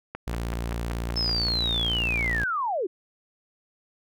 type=click train; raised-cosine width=0.5 ms; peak=-18 dBFS; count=8; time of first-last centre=0.15-1.483 s; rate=5.25 Hz
type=tone; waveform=sawtooth; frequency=58 Hz; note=A#1; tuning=8 cents flat; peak=-24 dBFS; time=0.27-2.44 s; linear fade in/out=5 ms
type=linear sweep; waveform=sine; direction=down; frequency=5274 to 329.6 Hz; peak=-24 dBFS; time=1.16-2.87 s; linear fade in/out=10 ms
effects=none